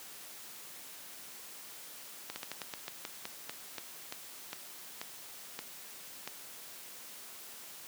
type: slowing click train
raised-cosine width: 0.2 ms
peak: -21 dBFS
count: 16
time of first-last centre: 2.3-6.276 s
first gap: 60 ms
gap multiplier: 1.19
effects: white hiss -49 dBFS RMS until 7.87 s + high-pass 150 Hz 12 dB/octave